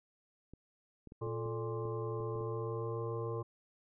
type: clicks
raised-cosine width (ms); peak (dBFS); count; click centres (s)
3; -37; 9; 0.536 / 1.073 / 1.121 / 1.268 / 1.46 / 1.854 / 2.204 / 2.359 / 2.409
type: tone with pitch glide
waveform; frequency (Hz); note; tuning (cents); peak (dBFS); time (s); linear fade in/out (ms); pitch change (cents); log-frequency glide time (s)
sine; 439.6 to 456.9; A4 to A#4; -2 to -35; -39; 1.21-3.42; 20; +67; 2.28-3.01
type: harmonic tone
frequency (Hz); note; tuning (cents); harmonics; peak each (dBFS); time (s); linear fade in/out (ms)
116.54; A#2; 0; 1 / 3 / 5 / 7 / 9 / 10; -39 / -44 / -50 / -54 / -46 / -56; 1.21-3.43; 10
effects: none